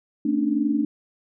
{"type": "tone cluster", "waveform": "sine", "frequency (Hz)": [224.1, 274.1, 295.9], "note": ["A3", "C#4", "D4"], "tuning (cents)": [32, -19, 13], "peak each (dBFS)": [-25, -25, -22], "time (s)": [0.25, 0.85], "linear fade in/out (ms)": 5, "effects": []}